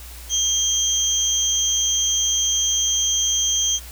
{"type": "tone cluster", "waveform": "sine", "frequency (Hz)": [3209, 6000, 6420], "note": ["G7", "F#8", "G8"], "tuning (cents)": [40, 23, 40], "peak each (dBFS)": -22, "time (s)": [0.29, 3.8], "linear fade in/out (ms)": 50, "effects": ["added 60 Hz sine -37 dBFS peak until 3.91 s", "white hiss -41 dBFS RMS until 3.91 s"]}